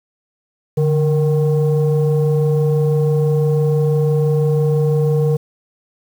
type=tone pair together; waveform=sine; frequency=146.73 / 466.2 Hz; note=D3 / A#4; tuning=-1 / 0 cents; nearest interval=octave + minor sixth; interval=2001 cents; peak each=-12 / -15 dBFS; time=0.77-5.37 s; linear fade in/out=10 ms; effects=tanh soft clip ceiling -9 dBFS + 7-bit